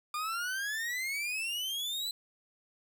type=exponential sweep; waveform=40% pulse; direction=up; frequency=1200 to 4059 Hz; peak=-32 dBFS; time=0.14-2.11 s; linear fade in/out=2 ms; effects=10-bit